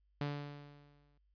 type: tone with exponential decay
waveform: sawtooth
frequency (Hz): 144.7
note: D3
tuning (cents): -25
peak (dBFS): -30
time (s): 0.21-1.18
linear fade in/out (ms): 2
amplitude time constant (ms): 210
effects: added 50 Hz sine -70 dBFS peak until 1.34 s + resampled to 11025 Hz